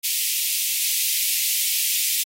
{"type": "high-pass noise", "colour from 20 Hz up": "white", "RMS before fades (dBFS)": -22, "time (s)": [0.03, 2.24], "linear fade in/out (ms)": 20, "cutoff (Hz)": 2200, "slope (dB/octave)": 48, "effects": ["AAC 48 kbps"]}